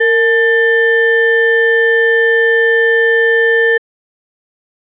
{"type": "ring-modulated tone", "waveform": "triangle", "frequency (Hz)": 660, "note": "E5", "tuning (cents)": 2, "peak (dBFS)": -3, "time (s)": [0, 3.78], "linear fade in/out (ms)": 10, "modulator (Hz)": 1120, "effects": ["resampled to 8000 Hz"]}